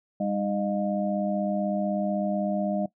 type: tone cluster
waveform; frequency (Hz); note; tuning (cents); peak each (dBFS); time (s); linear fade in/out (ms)
sine; 200.3 / 308.7 / 614 / 710; G3 / D#4 / D#5 / F5; +38 / -14 / -23 / +28; -27 / -35 / -29 / -34; 0.2-2.86; 5
effects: noise-tail reverb RT60 0.1 s tail -18 dB re dry